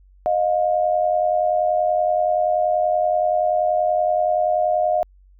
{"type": "tone pair together", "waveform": "sine", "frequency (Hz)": [621.5, 712], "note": ["D#5", "F5"], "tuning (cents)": [-2, 33], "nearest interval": "major second", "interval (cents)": 235, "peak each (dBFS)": -19, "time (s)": [0.26, 5.03], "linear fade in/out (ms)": 0, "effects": ["added 47 Hz sine -48 dBFS peak until 5.39 s"]}